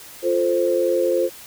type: chord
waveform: sine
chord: F major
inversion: none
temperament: equal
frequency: 349.2 / 440 / 523.3 Hz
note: F4 / A4 / C5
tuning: 0 / 0 / 0 cents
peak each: -21 / -24 / -19 dBFS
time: 0.22-1.3 s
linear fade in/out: 50 ms
effects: white hiss -41 dBFS RMS until 1.46 s